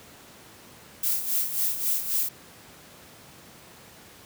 violet noise with tremolo, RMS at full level -24 dBFS, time 1.03-2.29 s, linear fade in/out 5 ms, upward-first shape sine, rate 3.7 Hz, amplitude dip 65%, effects pink hiss -49 dBFS RMS until 4.25 s + high-pass 100 Hz 12 dB/octave

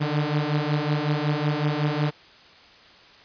sawtooth beating tone pair, 146.4 / 151.8 Hz, D3 / D#3, -5 / -42 cents, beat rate 5.4 Hz, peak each -21 dBFS, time 0-2.11 s, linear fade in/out 20 ms, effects white hiss -50 dBFS RMS until 3.24 s + resampled to 11025 Hz

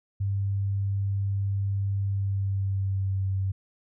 sine tone with pitch glide, 98.9 to 96.14 Hz, G2 to G2, +16 to -33 cents, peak -24 dBFS, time 0.2-3.52 s, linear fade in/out 10 ms, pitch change -49 cents, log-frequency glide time 2.04-3.25 s, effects none

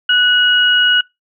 sine tone pair together, 1479.6 / 2900 Hz, F#6 / F#7, 0 / -35 cents, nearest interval octave, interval 1165 cents, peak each -12 dBFS, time 0.09-1.01 s, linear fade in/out 5 ms, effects noise-tail reverb RT60 0.2 s tail -24 dB re dry

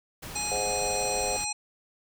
pink noise, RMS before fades -40 dBFS, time 0.22-1.45 s, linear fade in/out 10 ms
harmonic tone, 834 Hz, G#5, 7 cents sharp, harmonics 1 / 3 / 5 / 7 / 9 / 10, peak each -36 / -36 / -36 / -36 / -36 / -36 dBFS, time 0.35-1.53 s, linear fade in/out 10 ms
sine chord, Ab dominant seventh, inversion none, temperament equal, 415.3 / 523.3 / 622.3 / 740 Hz, Ab4 / C5 / Eb5 / Gb5, 0 / 0 / 0 / 0 cents, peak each -36 / -33 / -38 / -33 dBFS, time 0.51-1.37 s, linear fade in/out 5 ms
effects none

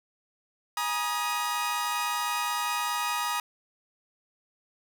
sawtooth chord, Ab suspended second, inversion none, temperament equal with one note detuned, 830.6 / 955.8 / 1244.5 Hz, Ab5 / Bb5 / Eb6, 0 / +43 / 0 cents, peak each -32 / -27 / -27 dBFS, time 0.77-3.4 s, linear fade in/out 2 ms, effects none

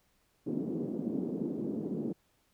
white band-pass noise, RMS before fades -35 dBFS, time 0.46-2.13 s, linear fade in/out 10 ms, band 190 to 330 Hz, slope 24 dB/octave, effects pink hiss -72 dBFS RMS until 2.53 s

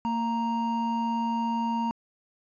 triangle tone pair together, 229.3 / 932.3 Hz, A#3 / A#5, -28 / 0 cents, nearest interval 2 octaves, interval 2428 cents, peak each -26 dBFS, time 0.05-1.91 s, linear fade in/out 0 ms, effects resampled to 16000 Hz

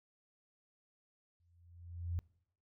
sine tone with exponential growth, 86.2 Hz, F2, 22 cents flat, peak -32 dBFS, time 1.4-2.19 s, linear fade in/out 0 ms, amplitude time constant 170 ms, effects noise-tail reverb RT60 0.7 s tail -24 dB re dry

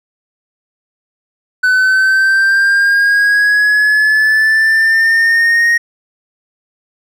triangle linear sweep, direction up, 1500 to 1873 Hz, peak -6 dBFS, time 1.63-5.78 s, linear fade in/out 10 ms, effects none

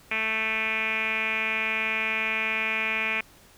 5% pulse tone with low-pass filter, 220 Hz, A3, in tune, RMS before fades -27 dBFS, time 0.11-3.21 s, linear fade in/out 5 ms, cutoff 2400 Hz, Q 8.2, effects pink hiss -54 dBFS RMS until 3.57 s

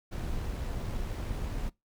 brown noise with amplitude modulation, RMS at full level -33 dBFS, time 0.11-1.7 s, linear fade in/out 20 ms, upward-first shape sine, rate 72.8 Hz, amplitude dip 25%, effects noise-tail reverb RT60 0.2 s tail -23 dB re dry

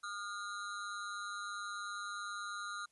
square ring-modulated tone, 1318.5 Hz, E6, in tune, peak -38 dBFS, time 0.03-2.86 s, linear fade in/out 10 ms, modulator 99.3 Hz, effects white hiss -75 dBFS RMS until 2.91 s + resampled to 24000 Hz

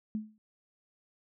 sine tone with exponential decay, 215.2 Hz, A3, 38 cents flat, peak -28 dBFS, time 0.15-0.38 s, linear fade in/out 0 ms, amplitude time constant 49 ms, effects none

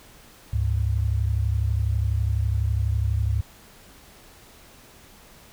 sine tone pair together, 71.76 / 103.83 Hz, D2 / G#2, -40 / 0 cents, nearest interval tritone, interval 640 cents, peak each -23 dBFS, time 0.53-3.41 s, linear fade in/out 5 ms, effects pink hiss -50 dBFS RMS until 5.52 s

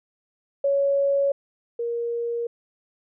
sine tone pair in turn, 558 / 470.1 Hz, C#5 / A#4, +11 / +15 cents, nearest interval minor third, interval 296 cents, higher first, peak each -18 / -24 dBFS, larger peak first, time 0.64-1.32 / 1.79-2.47 s, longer neither, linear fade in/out 5 ms, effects none

